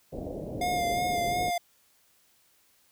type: low-pass noise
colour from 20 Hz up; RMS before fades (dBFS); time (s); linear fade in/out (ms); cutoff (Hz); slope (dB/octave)
white; -36; 0.12-1.51; 20; 640; 48
type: tone with vibrato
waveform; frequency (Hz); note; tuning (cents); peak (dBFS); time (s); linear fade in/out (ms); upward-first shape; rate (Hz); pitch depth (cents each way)
square; 707; F5; +21; -27; 0.61-1.58; 5; sine; 2.8; 28
effects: white hiss -65 dBFS RMS until 2.91 s